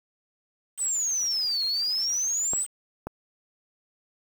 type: exponential two-way sweep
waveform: sine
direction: down then up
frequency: 8280 to 4200 to 8280 Hz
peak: -24 dBFS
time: 0.77-2.67 s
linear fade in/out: 50 ms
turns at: 1.65 s
type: clicks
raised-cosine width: 1 ms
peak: -18 dBFS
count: 2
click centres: 2.535 / 3.07 s
effects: 7-bit